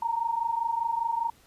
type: tone pair together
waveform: sine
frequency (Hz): 907.3 / 932.3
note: A#5 / A#5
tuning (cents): -47 / 0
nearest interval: unison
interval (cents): 47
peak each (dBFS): -30 / -27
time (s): 0.02-1.3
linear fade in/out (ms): 5
effects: pink hiss -59 dBFS RMS until 1.46 s + resampled to 32000 Hz